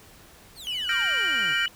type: exponential sweep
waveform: sawtooth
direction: down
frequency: 4746 to 123.47 Hz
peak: -36 dBFS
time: 0.55-1.56 s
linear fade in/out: 50 ms
type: tone with vibrato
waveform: sine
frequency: 2964 Hz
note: F#7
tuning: 2 cents sharp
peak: -27 dBFS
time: 0.67-1.68 s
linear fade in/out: 0 ms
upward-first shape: triangle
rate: 14 Hz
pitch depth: 30 cents each way
type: chord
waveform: triangle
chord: G minor seventh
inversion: third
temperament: equal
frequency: 1396.9 / 1568 / 1864.7 / 2349 Hz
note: F6 / G6 / Bb6 / D7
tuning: 0 / 0 / 0 / 0 cents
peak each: -27 dBFS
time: 0.89-1.66 s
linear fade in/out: 2 ms
effects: pink hiss -51 dBFS RMS until 1.75 s